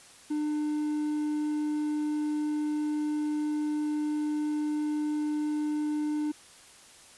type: tone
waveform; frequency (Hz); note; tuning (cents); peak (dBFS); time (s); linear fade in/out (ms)
triangle; 300.5; D4; +40; -25; 0.3-6.32; 10
effects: white hiss -53 dBFS RMS until 7.17 s + resampled to 24000 Hz